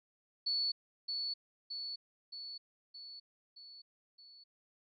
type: tone with echo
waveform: sine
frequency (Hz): 4435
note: C#8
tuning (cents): 0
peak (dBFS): -31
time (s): 0.46-0.72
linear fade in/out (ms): 10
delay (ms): 620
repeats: 6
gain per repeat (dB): -4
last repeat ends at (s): 4.44
effects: none